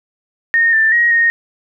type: tone with pitch steps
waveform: sine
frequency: 1843 / 1777 / 1888 / 1856 Hz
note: A#6 / A6 / A#6 / A#6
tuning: -20 / +17 / +22 / -8 cents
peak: -9 dBFS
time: 0.54-1.3 s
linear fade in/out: 0 ms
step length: 190 ms
effects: none